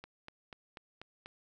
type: click train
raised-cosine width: 0.3 ms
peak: -30 dBFS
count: 6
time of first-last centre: 0.04-1.26 s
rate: 4.1 Hz
effects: none